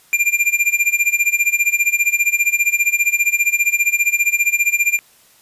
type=tone with tremolo; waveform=square; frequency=2389 Hz; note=D7; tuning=29 cents sharp; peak=-11 dBFS; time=0.13-4.99 s; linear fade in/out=0 ms; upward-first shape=sine; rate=15 Hz; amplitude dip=90%; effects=white hiss -51 dBFS RMS until 5.41 s + resampled to 32000 Hz